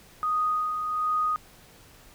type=tone with tremolo; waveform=sine; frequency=1243 Hz; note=D#6; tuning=2 cents flat; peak=-22 dBFS; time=0.23-1.36 s; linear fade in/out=0 ms; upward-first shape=sine; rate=1.3 Hz; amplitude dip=45%; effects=pink hiss -53 dBFS RMS until 2.14 s